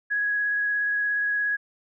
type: tone with vibrato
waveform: sine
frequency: 1667 Hz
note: G#6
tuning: 6 cents sharp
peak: -22 dBFS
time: 0.1-1.57 s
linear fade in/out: 20 ms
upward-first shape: triangle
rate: 17 Hz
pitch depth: 11 cents each way
effects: none